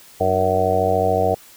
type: harmonic tone with a mistuned harmonic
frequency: 93.8 Hz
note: F#2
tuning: 24 cents sharp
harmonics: 1 / 2 / 3 / 4 / 5 / 6 / 7 / 8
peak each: -25 / -29 / -30 / -31 / -21 / -24 / -21 / -21 dBFS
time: 0.2-1.35 s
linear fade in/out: 10 ms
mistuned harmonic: 3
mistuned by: +93 cents
effects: white hiss -46 dBFS RMS until 1.56 s